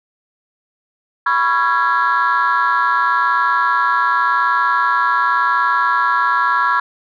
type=chord; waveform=sine; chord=C# dominant seventh; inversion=third; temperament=equal with one note detuned; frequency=987.8 / 1108.7 / 1361.1 / 1661.2 Hz; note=B5 / C#6 / E#6 / G#6; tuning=0 / 0 / -45 / 0 cents; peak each=-17 dBFS; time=1.26-6.8 s; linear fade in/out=5 ms; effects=tanh soft clip ceiling -7 dBFS